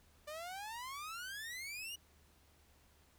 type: exponential sweep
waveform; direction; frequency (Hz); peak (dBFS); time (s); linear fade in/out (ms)
sawtooth; up; 587.3 to 2940; -40; 0.27-1.96; 10
effects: added 75 Hz sine -69 dBFS peak until 3.18 s + pink hiss -69 dBFS RMS until 3.18 s